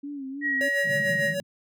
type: tone with vibrato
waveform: sine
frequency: 277.2 Hz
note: C#4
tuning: in tune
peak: -32 dBFS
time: 0.03-0.69 s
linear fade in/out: 10 ms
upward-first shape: sine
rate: 3.1 Hz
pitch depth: 82 cents each way
type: tone with pitch glide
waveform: sine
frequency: 1903 to 1885.5 Hz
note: A#6 to A#6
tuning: +35 to +19 cents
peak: -23 dBFS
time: 0.41-1.35 s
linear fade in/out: 50 ms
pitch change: -16 cents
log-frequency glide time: 0.94-1.21 s
type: tone with tremolo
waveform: square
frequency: 564 Hz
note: C#5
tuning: 30 cents sharp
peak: -26 dBFS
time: 0.61-1.4 s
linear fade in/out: 0 ms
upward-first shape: sine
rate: 6.7 Hz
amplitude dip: 65%
type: band-pass noise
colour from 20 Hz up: white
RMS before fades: -35 dBFS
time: 0.83-1.43 s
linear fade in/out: 50 ms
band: 140 to 200 Hz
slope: 48 dB/octave
effects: none